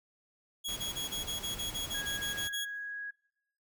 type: tone bursts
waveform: sawtooth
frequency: 3329 Hz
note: G#7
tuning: 3 cents sharp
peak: -31 dBFS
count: 13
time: 0.64-2.654 s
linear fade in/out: 20 ms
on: 130 ms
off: 27 ms
type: noise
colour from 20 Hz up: pink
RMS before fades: -44 dBFS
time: 0.68-2.48 s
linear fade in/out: 10 ms
type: tone with pitch glide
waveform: sine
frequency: 1645 to 1657.4 Hz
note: G#6 to G#6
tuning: -17 to -4 cents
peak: -37 dBFS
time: 1.94-3.11 s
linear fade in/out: 10 ms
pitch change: +13 cents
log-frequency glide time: 2.33-2.77 s
effects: noise-tail reverb RT60 0.8 s tail -22 dB re dry